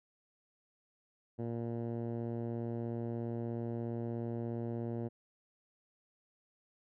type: tone with low-pass filter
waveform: 10% pulse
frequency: 116.9 Hz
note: A#2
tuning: 5 cents sharp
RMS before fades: -38 dBFS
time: 1.38-5.09 s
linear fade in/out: 20 ms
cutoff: 470 Hz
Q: 0.59
effects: none